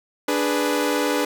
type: chord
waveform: sawtooth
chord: G# diminished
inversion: second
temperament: equal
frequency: 293.7 / 415.3 / 493.9 Hz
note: D4 / G#4 / B4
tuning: 0 / 0 / 0 cents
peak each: -19 / -22 / -20 dBFS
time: 0.28-1.25 s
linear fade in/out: 5 ms
effects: none